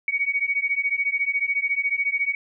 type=beating tone pair; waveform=sine; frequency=2238 / 2252 Hz; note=C#7 / C#7; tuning=+16 / +27 cents; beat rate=14 Hz; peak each=-24 dBFS; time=0.08-2.35 s; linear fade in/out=2 ms; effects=none